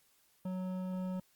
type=tone with hard clipping; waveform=sine; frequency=185 Hz; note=F#3; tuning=in tune; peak=-37 dBFS; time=0.45-1.2 s; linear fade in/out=5 ms; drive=11 dB; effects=white hiss -70 dBFS RMS until 1.35 s + Opus 48 kbps